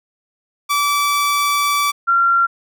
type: tone pair in turn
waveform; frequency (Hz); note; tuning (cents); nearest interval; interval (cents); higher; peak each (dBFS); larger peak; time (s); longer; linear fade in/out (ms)
sawtooth / sine; 1156 / 1374.7; D6 / F6; -28 / -28; minor third; 300; second; -11; neither; 0.69-1.92 / 2.07-2.47; first; 20
effects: none